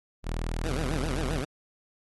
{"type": "tone", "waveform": "sawtooth", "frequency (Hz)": 40.26, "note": "E1", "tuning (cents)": -40, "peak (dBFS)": -25, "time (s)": [0.23, 1.44], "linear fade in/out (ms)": 50}
{"type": "tone with vibrato", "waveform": "15% pulse", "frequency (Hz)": 143.1, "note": "D3", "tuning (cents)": -45, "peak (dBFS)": -24, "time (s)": [0.64, 1.45], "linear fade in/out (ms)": 10, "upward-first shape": "sine", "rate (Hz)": 7.6, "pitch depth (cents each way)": 240}
{"effects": ["AAC 32 kbps"]}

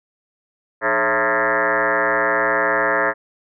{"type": "tone with frequency modulation", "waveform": "sine", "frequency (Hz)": 1148, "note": "D6", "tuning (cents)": -40, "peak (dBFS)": -15, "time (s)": [0.81, 3.14], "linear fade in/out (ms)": 50, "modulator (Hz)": 121, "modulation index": 6.1, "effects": []}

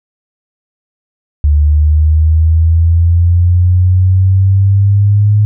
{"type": "exponential sweep", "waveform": "sine", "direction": "up", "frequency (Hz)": [73.1, 105.4], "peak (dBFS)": -5, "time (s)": [1.44, 5.45], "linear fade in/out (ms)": 0, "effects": []}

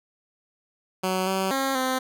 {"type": "tone with pitch steps", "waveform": "10% pulse", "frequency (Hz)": [186.7, 190.8, 269.5, 259.1], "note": ["F#3", "G3", "C#4", "C4"], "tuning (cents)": [16, -47, -49, -17], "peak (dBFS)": -15, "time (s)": [1.03, 1.99], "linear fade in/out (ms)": 10, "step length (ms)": 240, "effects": []}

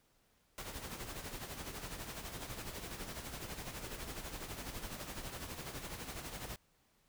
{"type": "noise with tremolo", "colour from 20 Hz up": "pink", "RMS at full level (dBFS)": -43, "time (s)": [0.58, 6.56], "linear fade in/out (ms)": 0, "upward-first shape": "sine", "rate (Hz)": 12, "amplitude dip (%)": 55, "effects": ["pink hiss -73 dBFS RMS until 7.08 s"]}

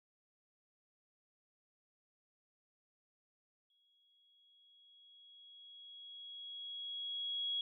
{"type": "tone with exponential growth", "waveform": "sine", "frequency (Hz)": 3322, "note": "G#7", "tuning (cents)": 0, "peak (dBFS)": -34, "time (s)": [3.7, 7.61], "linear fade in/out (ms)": 2, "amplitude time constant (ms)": 850, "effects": []}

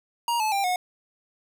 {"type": "tone with pitch steps", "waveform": "square", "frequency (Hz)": [943, 864.7, 793, 727.2], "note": ["A#5", "A5", "G5", "F#5"], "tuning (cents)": [20, -30, 20, -30], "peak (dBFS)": -23, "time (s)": [0.28, 0.76], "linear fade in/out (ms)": 2, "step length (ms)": 120, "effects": []}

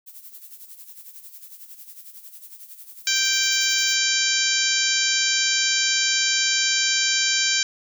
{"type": "noise with tremolo", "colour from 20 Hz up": "violet", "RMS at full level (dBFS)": -40, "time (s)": [0.06, 3.97], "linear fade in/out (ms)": 20, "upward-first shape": "sine", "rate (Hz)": 11, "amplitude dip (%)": 65}
{"type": "harmonic tone", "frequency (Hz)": 784, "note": "G5", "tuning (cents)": 0, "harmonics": [2, 3, 4, 5, 6, 7, 8, 9], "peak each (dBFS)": [-27, -27, -27, -27, -27, -27, -27, -27], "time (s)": [3.07, 7.63], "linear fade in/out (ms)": 2}
{"effects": []}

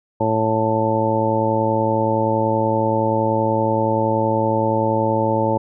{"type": "harmonic tone", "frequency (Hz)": 110.6, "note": "A2", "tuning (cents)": 9, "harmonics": [1, 2, 3, 4, 5, 6, 7, 8], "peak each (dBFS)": [-24, -25, -24, -26, -21, -32, -33, -21], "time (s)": [0.2, 5.58], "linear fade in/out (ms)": 10, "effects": []}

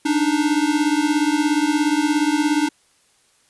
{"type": "beating tone pair", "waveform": "square", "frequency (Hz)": [290.9, 307.9], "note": ["D4", "D#4"], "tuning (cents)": [-16, -18], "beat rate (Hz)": 17, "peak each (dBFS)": -20, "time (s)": [0.05, 2.69], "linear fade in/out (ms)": 10, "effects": ["white hiss -59 dBFS RMS until 3.49 s", "resampled to 24000 Hz"]}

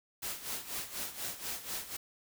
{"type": "noise with tremolo", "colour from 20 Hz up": "white", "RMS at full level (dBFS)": -37, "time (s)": [0.22, 1.97], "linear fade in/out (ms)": 10, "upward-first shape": "sine", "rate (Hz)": 4.1, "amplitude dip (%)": 75, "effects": []}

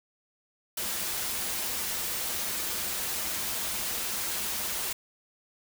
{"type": "noise with comb filter", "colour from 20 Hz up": "white", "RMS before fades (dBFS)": -32, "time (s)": [0.77, 4.93], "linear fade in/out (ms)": 5, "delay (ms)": 7.1, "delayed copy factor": -0.5, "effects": []}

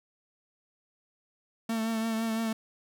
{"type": "tone with vibrato", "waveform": "45% pulse", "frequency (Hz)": 224.4, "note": "A3", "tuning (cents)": 34, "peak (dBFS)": -28, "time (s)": [1.69, 2.53], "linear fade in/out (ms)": 5, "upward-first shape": "triangle", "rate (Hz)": 5.9, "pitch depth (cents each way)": 34, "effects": []}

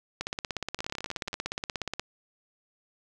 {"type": "two click trains", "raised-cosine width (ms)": 0.2, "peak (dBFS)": [-20, -14], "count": [11, 31], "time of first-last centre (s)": [[0.79, 1.331], [0.21, 1.996]], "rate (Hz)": [18.5, 16.8], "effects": []}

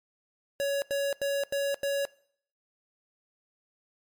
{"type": "tone bursts", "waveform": "square", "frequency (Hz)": 560, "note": "C#5", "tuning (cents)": 18, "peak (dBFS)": -27, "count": 5, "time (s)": [0.6, 2.052], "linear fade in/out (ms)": 0, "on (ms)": 220, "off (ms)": 88, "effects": ["noise-tail reverb RT60 0.6 s tail -22 dB re dry", "MP3 96 kbps"]}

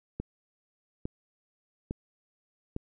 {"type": "click train", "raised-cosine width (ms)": 3, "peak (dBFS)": -20, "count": 4, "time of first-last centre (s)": [0.2, 2.764], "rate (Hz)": 1.17, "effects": []}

